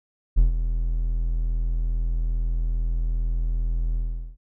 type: tone with ADSR envelope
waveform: triangle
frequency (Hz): 41.2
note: E1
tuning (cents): 0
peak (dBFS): -9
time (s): 0.36-4.37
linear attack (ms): 24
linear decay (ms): 130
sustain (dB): -10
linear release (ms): 410
effects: none